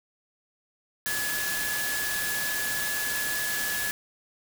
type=tone in noise; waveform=sine; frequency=1702 Hz; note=G#6; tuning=42 cents sharp; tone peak=-30 dBFS; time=1.06-3.91 s; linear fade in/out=0 ms; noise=white; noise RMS=-31 dBFS; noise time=1.06-3.91 s; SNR=-2 dB; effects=none